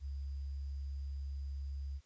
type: tone with sample-and-hold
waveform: sine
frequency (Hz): 69.3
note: C#2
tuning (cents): 0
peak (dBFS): -38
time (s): 0-2.01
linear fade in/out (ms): 50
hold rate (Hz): 4900
effects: white hiss -71 dBFS RMS until 2.05 s + resampled to 16000 Hz